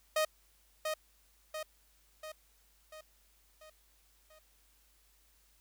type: tone with echo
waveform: sawtooth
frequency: 622.3 Hz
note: D#5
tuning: in tune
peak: -24 dBFS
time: 0.16-0.25 s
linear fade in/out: 5 ms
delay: 690 ms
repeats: 6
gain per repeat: -5 dB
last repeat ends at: 4.39 s
effects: added 50 Hz sine -69 dBFS peak until 5.6 s + white hiss -69 dBFS RMS until 5.6 s